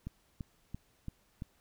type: click train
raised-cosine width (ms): 5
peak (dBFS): -27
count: 5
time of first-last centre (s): 0.07-1.421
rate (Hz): 2.96
effects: pink hiss -70 dBFS RMS until 1.6 s